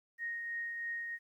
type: tone with tremolo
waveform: sine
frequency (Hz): 1864.7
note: A#6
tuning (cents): 0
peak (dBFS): -35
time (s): 0.18-1.19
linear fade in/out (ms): 50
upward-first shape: triangle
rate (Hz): 3.1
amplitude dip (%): 35
effects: 12-bit